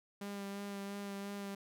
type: tone with vibrato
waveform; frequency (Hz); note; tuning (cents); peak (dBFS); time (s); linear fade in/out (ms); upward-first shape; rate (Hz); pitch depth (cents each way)
sawtooth; 200; G3; +35; -37; 0.21-1.55; 5; sine; 2.9; 17
effects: none